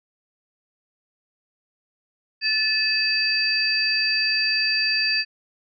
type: tone cluster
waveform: sine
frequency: 1747 / 2580 / 4657 Hz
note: A6 / E7 / D8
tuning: -13 / -38 / -15 cents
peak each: -26 / -25 / -21 dBFS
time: 2.41-5.25 s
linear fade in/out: 50 ms
effects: none